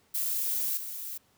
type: noise with level steps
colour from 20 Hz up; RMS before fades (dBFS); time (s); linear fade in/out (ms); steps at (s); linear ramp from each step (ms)
violet; -30 / -38; 0.14-1.18; 10; 0.77; 5
effects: pink hiss -66 dBFS RMS until 1.37 s + high-pass 80 Hz 12 dB/octave